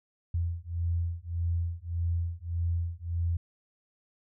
sine beating tone pair, 84.3 / 86 Hz, E2 / F2, +39 / -26 cents, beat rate 1.7 Hz, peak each -31 / -31 dBFS, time 0.34-3.37 s, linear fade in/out 5 ms, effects none

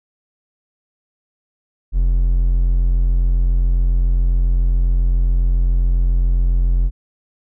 triangle tone, 43.65 Hz, F1, in tune, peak -10 dBFS, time 1.92-6.91 s, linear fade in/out 50 ms, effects none

